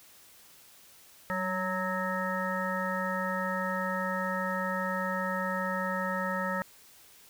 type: harmonic tone with a mistuned harmonic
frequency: 185 Hz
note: F#3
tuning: in tune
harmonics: 1 / 3 / 5 / 7 / 9 / 10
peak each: -35 / -35 / -37 / -35 / -41 / -36 dBFS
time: 1.3-6.62 s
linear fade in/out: 0 ms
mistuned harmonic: 1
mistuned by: +39 cents
effects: white hiss -56 dBFS RMS until 7.29 s